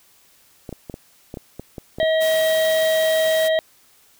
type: clicks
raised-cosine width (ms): 2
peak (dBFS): -18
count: 10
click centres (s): 0.692 / 0.727 / 0.898 / 0.941 / 1.341 / 1.372 / 1.596 / 1.782 / 1.985 / 2.03
type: harmonic tone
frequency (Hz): 638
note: D#5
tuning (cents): +43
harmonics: 1 / 3 / 5 / 6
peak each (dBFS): -16 / -26 / -30 / -32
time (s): 2-3.59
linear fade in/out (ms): 0
type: high-pass noise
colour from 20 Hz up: white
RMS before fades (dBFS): -31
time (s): 2.2-3.49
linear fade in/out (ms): 20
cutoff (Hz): 120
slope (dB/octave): 48
effects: white hiss -55 dBFS RMS until 4.19 s